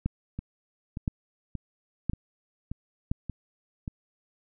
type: two click trains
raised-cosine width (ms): 5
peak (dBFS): -21 / -14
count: 7 / 4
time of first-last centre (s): 0.39-3.878 / 0.06-3.115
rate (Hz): 1.72 / 0.982
effects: none